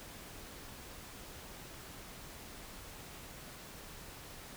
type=silence; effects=pink hiss -50 dBFS RMS until 4.56 s